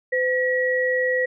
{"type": "tone pair together", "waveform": "sine", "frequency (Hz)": [508, 1918], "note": ["B4", "A#6"], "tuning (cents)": [49, 49], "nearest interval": "octave + major seventh", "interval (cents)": 2300, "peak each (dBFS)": [-21, -22], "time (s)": [0.12, 1.26], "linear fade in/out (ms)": 10, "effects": []}